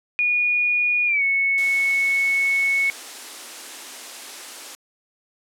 sine tone with pitch glide, 2448 to 2206 Hz, D#7 to C#7, -29 to -9 cents, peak -17 dBFS, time 0.19-2.9 s, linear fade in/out 0 ms, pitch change -180 cents, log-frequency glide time 1.06-1.23 s
white high-pass noise, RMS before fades -36 dBFS, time 1.58-4.75 s, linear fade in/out 0 ms, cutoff 230 Hz, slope 96 dB/octave
effects low-pass 10000 Hz 12 dB/octave

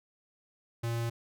square tone, 116.54 Hz, A#2, in tune, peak -31 dBFS, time 0.83-1.1 s, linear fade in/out 10 ms, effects none

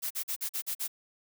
blue noise bursts, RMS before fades -33 dBFS, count 7, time 0.02-0.88 s, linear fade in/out 20 ms, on 86 ms, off 43 ms, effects none

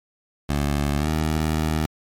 15% pulse tone with pitch glide, 72 to 78.06 Hz, D2 to D#2, -34 to +6 cents, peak -14 dBFS, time 0.49-1.86 s, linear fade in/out 5 ms, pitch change +140 cents, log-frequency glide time 0.98-1.08 s, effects MP3 64 kbps

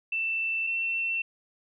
sine tone pair in turn, 2668 / 2697 Hz, E7 / E7, +20 / +39 cents, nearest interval unison, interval 19 cents, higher second, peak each -26 dBFS, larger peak neither, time 0.12-0.67 / 0.67-1.22 s, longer neither, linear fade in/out 5 ms, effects none

